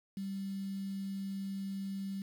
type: tone with quantisation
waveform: sine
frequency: 195.1 Hz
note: G3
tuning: 8 cents flat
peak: -36 dBFS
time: 0.17-2.22 s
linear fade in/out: 2 ms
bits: 9
effects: none